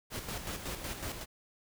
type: noise with tremolo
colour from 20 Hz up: pink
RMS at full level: -38 dBFS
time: 0.1-1.26 s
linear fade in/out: 50 ms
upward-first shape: square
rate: 5.4 Hz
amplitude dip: 50%
effects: none